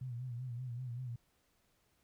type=tone with vibrato; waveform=sine; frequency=123.47 Hz; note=B2; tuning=in tune; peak=-39 dBFS; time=0.01-1.16 s; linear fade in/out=5 ms; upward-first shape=sine; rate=5.2 Hz; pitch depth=86 cents each way; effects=pink hiss -75 dBFS RMS until 2.03 s